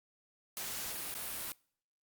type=noise with dropouts; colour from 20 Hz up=white; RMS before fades=-40 dBFS; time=0.57-1.52 s; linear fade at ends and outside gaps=0 ms; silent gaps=1.141-1.151 s; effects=noise-tail reverb RT60 0.5 s tail -24 dB re dry + Opus 48 kbps